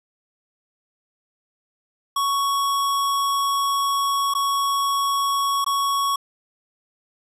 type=tone with dropouts; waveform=square; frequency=1113 Hz; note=C#6; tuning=7 cents sharp; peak=-20 dBFS; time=2.16-6.16 s; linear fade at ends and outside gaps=5 ms; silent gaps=4.339-4.349 / 5.645-5.663 s; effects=resampled to 32000 Hz

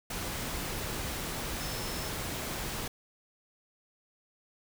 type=tone in noise; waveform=sine; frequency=5274 Hz; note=E8; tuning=in tune; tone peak=-44 dBFS; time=1.6-2.09 s; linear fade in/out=5 ms; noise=pink; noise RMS=-36 dBFS; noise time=0.1-2.88 s; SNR=-11 dB; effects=none

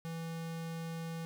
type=tone; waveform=square; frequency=164.81 Hz; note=E3; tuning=in tune; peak=-39 dBFS; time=0.05-1.25 s; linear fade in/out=0 ms; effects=none

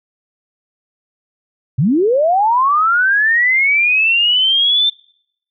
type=linear sweep; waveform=sine; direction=up; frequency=111.7 to 3587 Hz; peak=-10 dBFS; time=1.78-4.9 s; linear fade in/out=10 ms; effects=noise-tail reverb RT60 0.7 s tail -26 dB re dry

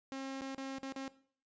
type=tone with dropouts; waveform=sawtooth; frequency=268.8 Hz; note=C4; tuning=47 cents sharp; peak=-36 dBFS; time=0.12-1.08 s; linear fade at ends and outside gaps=0 ms; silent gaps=0.41-0.418 / 0.548-0.58 / 0.784-0.83 / 0.923-0.962 s; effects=noise-tail reverb RT60 0.5 s tail -17 dB re dry + resampled to 16000 Hz

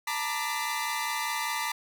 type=tone cluster; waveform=sawtooth; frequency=885 / 950 / 1185 / 2019 Hz; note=A5 / A#5 / D6 / B6; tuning=+10 / +33 / +15 / +38 cents; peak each=-31 dBFS; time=0.07-1.72 s; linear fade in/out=5 ms; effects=none

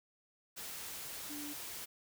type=tone in noise; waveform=sine; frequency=293.7 Hz; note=D4; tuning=in tune; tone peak=-44 dBFS; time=1.29-1.54 s; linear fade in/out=20 ms; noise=white; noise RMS=-45 dBFS; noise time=0.56-1.86 s; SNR=-2 dB; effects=none

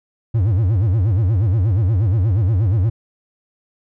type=tone with vibrato; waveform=triangle; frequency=101.2 Hz; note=G#2; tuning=44 cents flat; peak=-11 dBFS; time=0.34-2.9 s; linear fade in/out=10 ms; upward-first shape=sine; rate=8.4 Hz; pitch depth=260 cents each way; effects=none

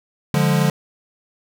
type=chord; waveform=square; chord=D diminished; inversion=none; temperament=equal with one note detuned; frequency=146.83 / 175.83 / 207.7 Hz; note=D3 / F3 / Ab3; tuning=0 / +12 / 0 cents; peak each=-18 / -20 / -23 dBFS; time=0.34-0.7 s; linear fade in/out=2 ms; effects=none

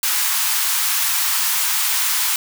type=high-pass noise; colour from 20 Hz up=white; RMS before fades=-19 dBFS; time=0.03-2.36 s; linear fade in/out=2 ms; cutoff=840 Hz; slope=48 dB/octave; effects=none

